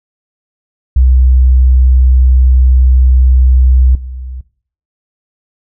sine tone with level steps, 63.7 Hz, C2, 46 cents flat, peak -4 / -21 dBFS, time 0.96-4.41 s, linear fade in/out 5 ms, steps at 3.95 s, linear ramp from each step 2 ms, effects noise-tail reverb RT60 0.5 s tail -18 dB re dry

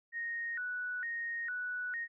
sine tone with vibrato, 1659 Hz, G#6, 2 cents flat, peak -35 dBFS, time 0.12-2.08 s, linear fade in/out 50 ms, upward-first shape square, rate 1.1 Hz, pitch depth 200 cents each way, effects none

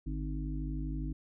harmonic tone with a mistuned harmonic, 51.91 Hz, G#1, in tune, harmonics 1 / 3 / 5 / 6, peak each -35 / -40 / -42 / -43 dBFS, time 0.06-1.13 s, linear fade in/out 10 ms, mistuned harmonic 3, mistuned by -100 cents, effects none

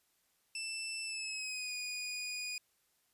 20% pulse tone with pitch glide, 2656 to 2464 Hz, E7 to D#7, +12 to -17 cents, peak -33 dBFS, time 0.55-2.58 s, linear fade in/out 2 ms, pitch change -129 cents, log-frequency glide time 1.04-1.74 s, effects white hiss -75 dBFS RMS until 3.13 s + resampled to 32000 Hz

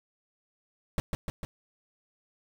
brown noise with echo, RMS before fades -27 dBFS, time 0.98-1 s, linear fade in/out 0 ms, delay 150 ms, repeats 3, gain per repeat -3 dB, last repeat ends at 1.45 s, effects none

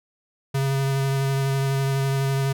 square tone with vibrato, 136.3 Hz, C#3, 29 cents flat, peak -21 dBFS, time 0.54-2.53 s, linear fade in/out 10 ms, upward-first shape triangle, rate 12 Hz, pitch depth 16 cents each way, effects none

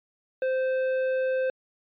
sine tone with tanh clipping, 520 Hz, C5, 11 cents flat, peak -25 dBFS, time 0.42-1.5 s, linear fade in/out 2 ms, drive 10 dB, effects resampled to 8000 Hz

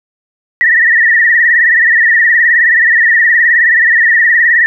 sine tone with vibrato, 1864.7 Hz, A#6, in tune, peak -5 dBFS, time 0.61-4.66 s, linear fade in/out 0 ms, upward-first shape triangle, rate 19 Hz, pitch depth 110 cents each way, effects none

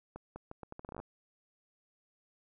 accelerating click train, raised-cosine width 1 ms, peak -30 dBFS, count 14, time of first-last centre 0.16-1 s, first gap 200 ms, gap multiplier 0.77, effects none

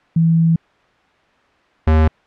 sine / square tone pair in turn, 164.5 / 78.65 Hz, E3 / D#2, -3 / +19 cents, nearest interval octave + minor second, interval 1278 cents, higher first, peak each -10 dBFS, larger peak neither, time 0.16-0.56 / 1.87-2.08 s, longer first, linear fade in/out 5 ms, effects white hiss -54 dBFS RMS until 2.26 s + low-pass 2000 Hz 12 dB/octave

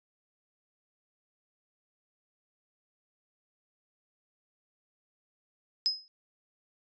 sine tone with exponential decay, 5080 Hz, D#8, 35 cents sharp, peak -21 dBFS, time 5.86-6.08 s, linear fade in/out 0 ms, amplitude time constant 46 ms, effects resampled to 16000 Hz

